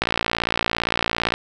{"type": "click train", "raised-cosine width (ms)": 0.3, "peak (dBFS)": -3, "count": 77, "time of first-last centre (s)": [0.02, 1.339], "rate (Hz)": 57.6, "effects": []}